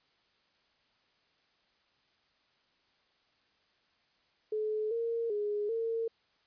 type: tone with pitch steps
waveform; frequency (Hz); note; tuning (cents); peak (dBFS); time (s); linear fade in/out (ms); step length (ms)
sine; 429.8 / 462.3 / 415.3 / 455.6; A4 / A#4 / G#4 / A#4; -41 / -14 / 0 / -40; -30; 4.52-6.08; 5; 390
effects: white hiss -71 dBFS RMS until 6.46 s + resampled to 11025 Hz